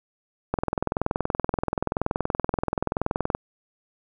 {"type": "click train", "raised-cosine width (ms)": 1, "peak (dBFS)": -9, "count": 60, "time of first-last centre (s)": [0.54, 3.35], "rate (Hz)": 21, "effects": []}